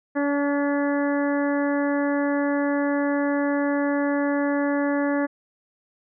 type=harmonic tone with a mistuned harmonic; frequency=285.3 Hz; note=C#4; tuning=50 cents sharp; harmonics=1 / 2 / 3 / 4 / 5 / 6 / 7; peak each=-22 / -26 / -33 / -35 / -37 / -32 / -40 dBFS; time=0.15-5.27 s; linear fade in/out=20 ms; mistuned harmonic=3; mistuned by=+16 cents; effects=none